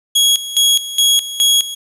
sawtooth tone with tremolo, 3322 Hz, G#7, in tune, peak -6 dBFS, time 0.15-1.75 s, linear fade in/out 10 ms, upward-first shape square, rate 2.4 Hz, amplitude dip 80%, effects resampled to 32000 Hz + 8-bit

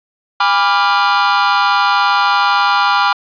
45% pulse chord, G# diminished seventh, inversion none, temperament equal with one note detuned, 811.6 / 987.8 / 1174.7 / 1396.9 Hz, G#5 / B5 / D6 / F6, -40 / 0 / 0 / 0 cents, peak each -16 dBFS, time 0.4-3.13 s, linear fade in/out 5 ms, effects resampled to 11025 Hz + 7-bit

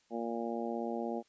harmonic tone, 116.54 Hz, A#2, in tune, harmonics 2 / 3 / 4 / 5 / 6 / 7, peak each -38 / -40 / -41 / -42 / -43 / -43 dBFS, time 0.1-1.23 s, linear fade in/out 50 ms, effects white hiss -71 dBFS RMS until 1.28 s + resampled to 16000 Hz

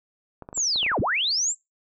clicks, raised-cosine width 1 ms, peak -24 dBFS, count 8, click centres 0.423 / 0.489 / 0.529 / 0.576 / 0.76 / 0.83 / 0.864 / 0.917 s
sine linear two-way sweep, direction down then up, 7790 to 55 to 7790 Hz, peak -21 dBFS, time 0.54-1.55 s, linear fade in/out 50 ms, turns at 1 s
effects noise-tail reverb RT60 0.2 s tail -23 dB re dry

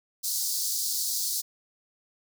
pink high-pass noise, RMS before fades -29 dBFS, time 0.23-1.42 s, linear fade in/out 20 ms, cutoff 4300 Hz, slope 48 dB/octave, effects none

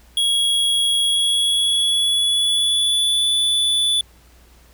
square tone with pitch glide, 3322 to 3471 Hz, G#7 to A7, 0 to -24 cents, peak -16 dBFS, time 0.17-4.01 s, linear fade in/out 2 ms, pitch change +76 cents, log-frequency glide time 1.05-3.28 s, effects added 60 Hz sine -49 dBFS peak until 4.73 s + pink hiss -53 dBFS RMS until 4.73 s

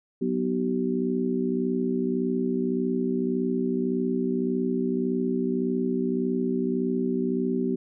harmonic tone with a mistuned harmonic, 61.74 Hz, B1, in tune, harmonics 3 / 4 / 5 / 6, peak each -30 / -26 / -35 / -28 dBFS, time 0.21-7.76 s, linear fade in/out 10 ms, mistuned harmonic 6, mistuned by +57 cents, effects none

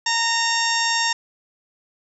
harmonic tone, 921 Hz, A#5, 21 cents flat, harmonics 1 / 2 / 3 / 4 / 5 / 6 / 7 / 8, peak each -24 / -24 / -29 / -28 / -34 / -24 / -31 / -30 dBFS, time 0.06-1.13 s, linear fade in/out 5 ms, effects none

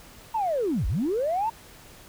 sine linear two-way sweep, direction down then up, 930 to 39 to 930 Hz, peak -22 dBFS, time 0.34-1.5 s, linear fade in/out 10 ms, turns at 0.87 s, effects tanh soft clip ceiling -18 dBFS + pink hiss -49 dBFS RMS until 2.08 s

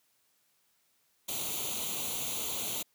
white noise with comb filter, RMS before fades -35 dBFS, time 1.28-2.83 s, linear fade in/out 10 ms, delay 0.29 ms, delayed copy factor +0.8, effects white hiss -72 dBFS RMS until 2.94 s + high-pass 80 Hz 12 dB/octave

